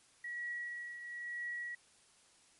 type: tone with tremolo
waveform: sine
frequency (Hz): 1922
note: B6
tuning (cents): -48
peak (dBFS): -37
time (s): 0.24-1.75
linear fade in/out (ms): 5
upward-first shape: triangle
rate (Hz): 1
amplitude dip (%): 60
effects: white hiss -66 dBFS RMS until 2.59 s + MP3 48 kbps